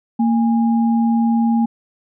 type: tone pair together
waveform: sine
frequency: 230.1 / 820 Hz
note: A#3 / G#5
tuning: -22 / -22 cents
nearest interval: octave + minor seventh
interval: 2200 cents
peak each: -13 / -24 dBFS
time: 0.19-1.66 s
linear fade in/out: 10 ms
effects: none